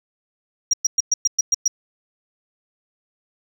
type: tone bursts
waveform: sine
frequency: 5700 Hz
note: F8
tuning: 34 cents sharp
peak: -12 dBFS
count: 8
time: 0.71-1.68 s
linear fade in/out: 5 ms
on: 25 ms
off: 110 ms
effects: tanh soft clip ceiling -10 dBFS